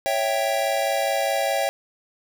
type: chord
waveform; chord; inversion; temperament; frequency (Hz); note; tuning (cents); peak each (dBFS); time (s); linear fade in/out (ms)
square; C# diminished; none; equal; 554.4 / 659.3 / 784; C#5 / E5 / G5; 0 / 0 / 0; -26; 0.06-1.69; 0
effects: none